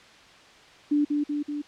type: tone with echo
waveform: sine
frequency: 293.4 Hz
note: D4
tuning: 2 cents flat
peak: -19 dBFS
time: 0.91-1.05 s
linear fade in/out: 10 ms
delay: 190 ms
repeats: 3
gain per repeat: -3 dB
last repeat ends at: 1.62 s
effects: white hiss -51 dBFS RMS until 1.67 s + low-pass 4000 Hz 12 dB/octave